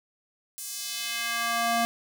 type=tone with high-pass filter sweep; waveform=square; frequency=233.1 Hz; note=A#3; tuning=in tune; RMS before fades=-29 dBFS; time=0.58-1.85 s; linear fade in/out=0 ms; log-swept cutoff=8500 to 480 Hz; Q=1.1; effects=none